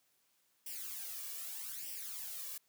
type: noise with flanger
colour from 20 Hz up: blue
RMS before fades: -44 dBFS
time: 0.66-2.58 s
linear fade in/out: 5 ms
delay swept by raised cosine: 0.37 to 1.77 ms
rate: 0.81 Hz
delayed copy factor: +0.75
effects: white hiss -75 dBFS RMS until 2.68 s + high-pass 100 Hz 12 dB/octave